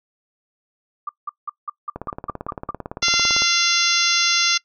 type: tone bursts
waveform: sine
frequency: 1184 Hz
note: D6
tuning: 14 cents sharp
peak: -23 dBFS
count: 9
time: 1.07-2.708 s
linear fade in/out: 5 ms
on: 22 ms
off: 180 ms
type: click train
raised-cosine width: 1 ms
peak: -15 dBFS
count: 27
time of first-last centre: 1.96-3.421 s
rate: 17.8 Hz
type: harmonic tone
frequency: 690 Hz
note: F5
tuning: 21 cents flat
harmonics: 2 / 3 / 4 / 5 / 6 / 7 / 8 / 9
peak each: -24 / -24 / -24 / -24 / -24 / -24 / -24 / -24 dBFS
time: 3.02-4.58 s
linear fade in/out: 10 ms
effects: noise-tail reverb RT60 0.1 s tail -22 dB re dry